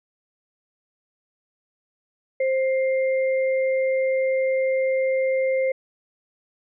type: tone pair together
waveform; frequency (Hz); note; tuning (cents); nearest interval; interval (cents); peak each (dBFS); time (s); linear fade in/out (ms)
sine; 525.9 / 2105; C5 / C7; +9 / +10; 2 octaves; 2401; -19 / -31; 2.4-5.72; 5
effects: none